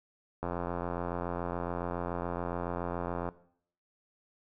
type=click train; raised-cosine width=1 ms; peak=-20 dBFS; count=250; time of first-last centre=0.43-3.289 s; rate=87.1 Hz; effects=noise-tail reverb RT60 0.6 s tail -17 dB re dry